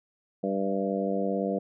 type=harmonic tone with a mistuned harmonic; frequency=98.1 Hz; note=G2; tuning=2 cents sharp; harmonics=2 / 3 / 4 / 5 / 6 / 7; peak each=-30 / -34 / -35 / -31 / -34 / -35 dBFS; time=0.43-1.59 s; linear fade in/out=10 ms; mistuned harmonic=7; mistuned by=-15 cents; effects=none